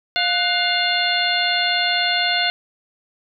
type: harmonic tone with a mistuned harmonic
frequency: 704 Hz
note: F5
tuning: 14 cents sharp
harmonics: 1 / 2 / 3 / 4 / 5 / 6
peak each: -24 / -24 / -24 / -24 / -24 / -24 dBFS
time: 0.16-2.5 s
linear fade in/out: 0 ms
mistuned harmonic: 2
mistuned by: +93 cents
effects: none